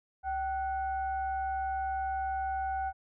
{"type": "tone with frequency modulation", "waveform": "sine", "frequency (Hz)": 770, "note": "G5", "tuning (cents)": -31, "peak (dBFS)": -30, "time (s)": [0.23, 2.93], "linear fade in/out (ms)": 50, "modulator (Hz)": 703, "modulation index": 0.52, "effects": []}